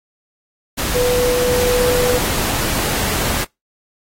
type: tone in noise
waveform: sine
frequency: 493.9 Hz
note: B4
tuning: in tune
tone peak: -14 dBFS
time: 0.94-2.19 s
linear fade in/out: 20 ms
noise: pink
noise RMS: -20 dBFS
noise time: 0.77-3.45 s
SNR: +3 dB
effects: noise-tail reverb RT60 0.2 s tail -26 dB re dry + AAC 48 kbps